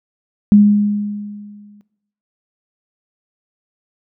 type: tone with exponential decay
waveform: sine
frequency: 206.4 Hz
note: G#3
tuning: 10 cents flat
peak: -3 dBFS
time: 0.52-1.81 s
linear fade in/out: 0 ms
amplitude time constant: 280 ms
effects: noise-tail reverb RT60 0.8 s tail -18 dB re dry